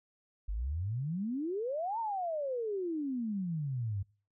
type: exponential two-way sweep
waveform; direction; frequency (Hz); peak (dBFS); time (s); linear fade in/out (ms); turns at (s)
sine; up then down; 46.31 to 937 to 93.7; -32; 0.48-4.03; 10; 1.99
effects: noise-tail reverb RT60 0.4 s tail -25 dB re dry